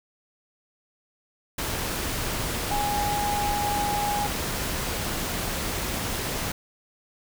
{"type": "tone in noise", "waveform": "sine", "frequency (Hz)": 824, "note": "G#5", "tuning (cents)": -14, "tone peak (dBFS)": -25, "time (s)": [2.71, 4.27], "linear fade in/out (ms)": 5, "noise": "pink", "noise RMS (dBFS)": -29, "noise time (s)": [1.58, 6.52], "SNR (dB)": 1, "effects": []}